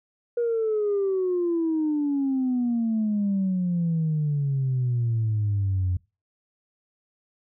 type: exponential sweep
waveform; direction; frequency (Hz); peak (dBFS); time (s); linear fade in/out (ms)
sine; down; 480 to 89.2; -20; 0.37-5.97; 5
effects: noise-tail reverb RT60 0.3 s tail -25 dB re dry + tanh soft clip ceiling -18 dBFS